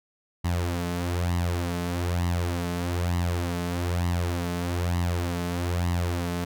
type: tone with flanger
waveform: sawtooth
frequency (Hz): 87.31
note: F2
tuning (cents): 0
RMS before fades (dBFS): -27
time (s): 0.44-6.45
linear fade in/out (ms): 10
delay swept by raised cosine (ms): 1 to 4.7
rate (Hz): 1.1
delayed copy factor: +0.65
effects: none